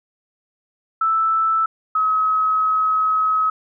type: tone pair in turn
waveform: sine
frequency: 1318.5 / 1278 Hz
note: E6 / D#6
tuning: 0 / +46 cents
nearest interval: minor second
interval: 54 cents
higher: first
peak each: -15 dBFS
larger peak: neither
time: 1.01-1.66 / 1.95-3.5 s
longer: second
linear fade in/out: 5 ms
effects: none